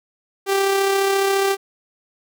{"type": "tone with amplitude modulation", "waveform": "sawtooth", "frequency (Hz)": 392, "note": "G4", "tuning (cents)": 0, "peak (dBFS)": -11, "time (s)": [0.46, 1.57], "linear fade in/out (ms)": 50, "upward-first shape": "sine", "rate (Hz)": 34.5, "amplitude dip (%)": 30, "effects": []}